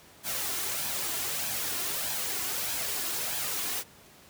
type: noise with flanger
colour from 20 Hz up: white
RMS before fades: -32 dBFS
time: 0.23-3.84 s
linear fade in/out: 50 ms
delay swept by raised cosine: 1.2 to 2.9 ms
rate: 1.6 Hz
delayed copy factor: +0.5
effects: pink hiss -54 dBFS RMS until 4.29 s + high-pass 80 Hz 12 dB/octave